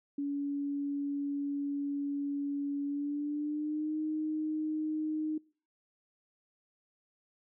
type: tone with pitch glide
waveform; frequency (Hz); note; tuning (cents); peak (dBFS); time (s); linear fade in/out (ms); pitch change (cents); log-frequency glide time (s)
sine; 283.8 to 309.5; C#4 to D#4; +41 to -9; -31; 0.18-5.38; 5; +150; 2.85-3.98
effects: noise-tail reverb RT60 0.4 s tail -24 dB re dry